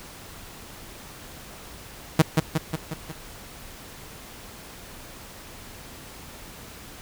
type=tone with echo; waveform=sawtooth; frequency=158.3 Hz; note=D#3; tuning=30 cents sharp; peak=-8 dBFS; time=2.19-2.22 s; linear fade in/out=5 ms; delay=180 ms; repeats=5; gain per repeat=-4 dB; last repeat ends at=3.12 s; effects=pink hiss -43 dBFS RMS until 7.01 s